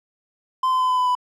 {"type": "tone with pitch steps", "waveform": "triangle", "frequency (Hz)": [1033, 1025.3, 1017.6, 1010, 1002.4, 994.9], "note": ["C6", "C6", "C6", "B5", "B5", "B5"], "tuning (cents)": [-22, -35, -48, 39, 25, 12], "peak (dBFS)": -15, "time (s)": [0.63, 1.152], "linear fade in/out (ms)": 5, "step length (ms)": 87, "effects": []}